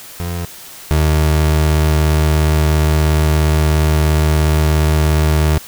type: tone pair in turn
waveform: 30% pulse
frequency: 86.2 / 77.04 Hz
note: F2 / D#2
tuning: -22 / -17 cents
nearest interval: major second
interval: 195 cents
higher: first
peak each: -17 / -8 dBFS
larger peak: second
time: 0.2-0.45 / 0.91-5.58 s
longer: second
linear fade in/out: 0 ms
effects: white hiss -35 dBFS RMS until 5.67 s